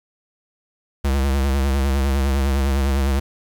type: tone with vibrato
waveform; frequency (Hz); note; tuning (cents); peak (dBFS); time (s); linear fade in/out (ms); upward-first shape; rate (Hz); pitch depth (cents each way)
square; 68.2; C#2; -28; -17; 1.04-3.2; 10; sine; 9.9; 64
effects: 8-bit